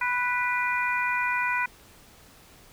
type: harmonic tone with a mistuned harmonic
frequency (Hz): 493.9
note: B4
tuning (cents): 0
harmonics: 2 / 3 / 4 / 5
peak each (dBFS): -28 / -29 / -30 / -30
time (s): 0.01-1.66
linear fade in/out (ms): 5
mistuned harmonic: 5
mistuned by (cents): -33
effects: pink hiss -53 dBFS RMS until 2.72 s